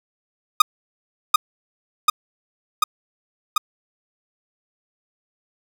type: tone with echo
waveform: 45% pulse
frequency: 1232 Hz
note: D#6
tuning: 17 cents flat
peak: -7 dBFS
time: 0.6-0.62 s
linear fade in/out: 5 ms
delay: 740 ms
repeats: 4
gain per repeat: -2 dB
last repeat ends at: 3.58 s
effects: none